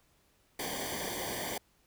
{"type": "noise with comb filter", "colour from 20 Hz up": "pink", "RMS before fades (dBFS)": -37, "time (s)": [0.59, 1.58], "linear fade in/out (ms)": 5, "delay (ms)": 0.75, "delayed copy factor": -0.95, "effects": ["pink hiss -69 dBFS RMS until 1.86 s"]}